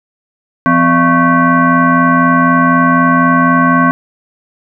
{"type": "tone with frequency modulation", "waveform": "sine", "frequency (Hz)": 681, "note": "F5", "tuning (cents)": -44, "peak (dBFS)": -6, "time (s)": [0.66, 3.91], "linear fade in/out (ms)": 0, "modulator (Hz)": 426, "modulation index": 2, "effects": []}